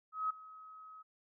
sine tone with ADSR envelope, 1274 Hz, D#6, 41 cents sharp, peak -30 dBFS, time 0.12-1.03 s, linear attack 180 ms, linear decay 8 ms, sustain -20 dB, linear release 19 ms, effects none

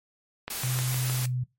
click train, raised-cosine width 0.3 ms, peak -17 dBFS, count 5, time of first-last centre 0.48-1.098 s, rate 6.47 Hz
white noise, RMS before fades -33 dBFS, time 0.5-1.26 s, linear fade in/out 5 ms
sine tone with pitch glide, 127.1 to 125.57 Hz, C3 to B2, -50 to +29 cents, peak -26 dBFS, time 0.63-1.44 s, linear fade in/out 10 ms, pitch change -21 cents, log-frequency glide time 1.19-1.25 s
effects noise-tail reverb RT60 0.2 s tail -18 dB re dry + MP3 64 kbps

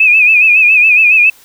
sine tone with vibrato, 2524 Hz, D#7, 24 cents sharp, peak -4 dBFS, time 0-1.3 s, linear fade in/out 5 ms, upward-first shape sine, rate 7.2 Hz, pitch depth 80 cents each way, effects white hiss -43 dBFS RMS until 1.44 s

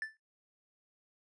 triangle tone with exponential decay, 1760 Hz, A6, in tune, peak -30 dBFS, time 0.02-0.17 s, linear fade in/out 1 ms, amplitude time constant 32 ms, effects noise-tail reverb RT60 0.2 s tail -25 dB re dry + resampled to 22050 Hz

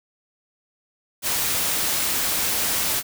white noise, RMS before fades -23 dBFS, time 1.22-3.03 s, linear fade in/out 50 ms, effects none

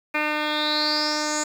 10% pulse tone with low-pass filter sweep, 302.1 Hz, D4, 49 cents sharp, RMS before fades -24 dBFS, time 0.14-1.44 s, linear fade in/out 10 ms, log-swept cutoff 2500 to 7100 Hz, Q 9.4, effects 8-bit

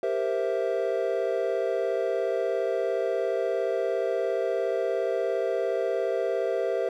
triangle chord, C dominant seventh, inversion second, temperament equal, 392 / 466.2 / 523.3 / 659.3 Hz, G4 / Bb4 / C5 / E5, 0 / 0 / 0 / 0 cents, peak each -28 dBFS, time 0.03-6.89 s, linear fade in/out 2 ms, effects none

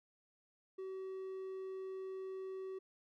triangle tone, 380 Hz, F#4, 46 cents sharp, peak -40 dBFS, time 0.78-2.79 s, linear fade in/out 10 ms, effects none

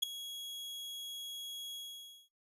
40% pulse tone with ADSR envelope, 3322 Hz, G#7, in tune, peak -24 dBFS, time 0.02-2.29 s, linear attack 13 ms, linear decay 4 ms, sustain -17 dB, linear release 550 ms, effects noise-tail reverb RT60 0.2 s tail -24 dB re dry + resampled to 32000 Hz

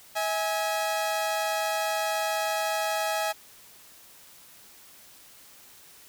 sawtooth tone pair together, 644.7 / 830.6 Hz, E5 / G#5, -39 / 0 cents, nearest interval major third, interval 439 cents, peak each -25 dBFS, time 0.15-3.33 s, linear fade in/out 20 ms, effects white hiss -52 dBFS RMS until 6.08 s

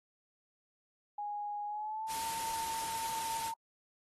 sine tone with pitch glide, 827 to 901.8 Hz, G#5 to A5, -8 to +42 cents, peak -36 dBFS, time 1.18-3.54 s, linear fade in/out 5 ms, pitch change +150 cents, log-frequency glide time 1.66-2.2 s
white noise, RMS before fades -41 dBFS, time 2.07-3.53 s, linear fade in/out 50 ms
effects AAC 32 kbps

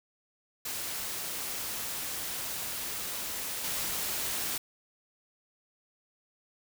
white noise with level steps, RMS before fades -36 / -33 dBFS, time 0.65-4.58 s, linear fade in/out 5 ms, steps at 3.64 s, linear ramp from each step 5 ms, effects none

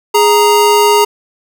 square tone pair together, 415 / 932.3 Hz, G#4 / A#5, -1 / 0 cents, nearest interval octave + major second, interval 1401 cents, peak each -10 dBFS, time 0.14-1.05 s, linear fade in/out 10 ms, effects none

